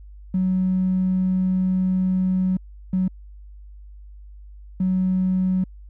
triangle tone bursts at uneven times, 185.8 Hz, F#3, 7 cents sharp, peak -14 dBFS, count 3, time 0.34-2.57 / 2.93-3.08 / 4.8-5.64 s, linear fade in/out 5 ms, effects tanh soft clip ceiling -15 dBFS + added 50 Hz sine -39 dBFS peak until 5.89 s

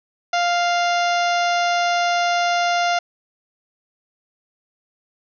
harmonic tone with a mistuned harmonic, 698.5 Hz, F5, in tune, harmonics 1 / 2 / 3 / 4 / 5 / 6 / 7 / 8 / 9, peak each -18 / -24 / -28 / -30 / -32 / -34 / -35 / -36 / -37 dBFS, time 0.33-2.99 s, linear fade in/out 5 ms, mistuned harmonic 7, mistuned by +30 cents, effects none

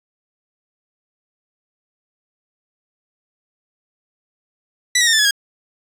15% pulse tone with pitch steps, 1971 / 1898.4 / 1828.4 / 1761 / 1696.1 / 1633.6 Hz, B6 / A#6 / A#6 / A6 / G#6 / G#6, -4 / +31 / -34 / +1 / +36 / -29 cents, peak -6 dBFS, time 4.95-5.31 s, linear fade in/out 5 ms, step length 60 ms, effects resampled to 32000 Hz

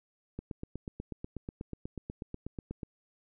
click train, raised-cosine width 3 ms, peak -25 dBFS, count 21, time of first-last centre 0.39-2.832 s, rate 8.19 Hz, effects none

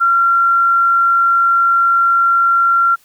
sine tone, 1372 Hz, F6, 31 cents flat, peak -9 dBFS, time 0-2.96 s, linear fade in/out 20 ms, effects white hiss -52 dBFS RMS until 3.04 s

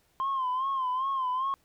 sine tone with vibrato, 1046.5 Hz, C6, in tune, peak -25 dBFS, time 0.2-1.54 s, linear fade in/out 0 ms, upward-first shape sine, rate 2.5 Hz, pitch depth 80 cents each way, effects tanh soft clip ceiling -24 dBFS + pink hiss -68 dBFS RMS until 1.64 s

